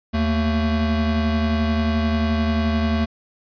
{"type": "tone pair together", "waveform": "square", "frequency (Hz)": [78.3, 223.5], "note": ["D#2", "A3"], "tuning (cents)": [11, 27], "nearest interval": "octave + tritone", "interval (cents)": 1816, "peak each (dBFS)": [-22, -21], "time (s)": [0.13, 3.06], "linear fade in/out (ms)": 20, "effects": ["resampled to 11025 Hz"]}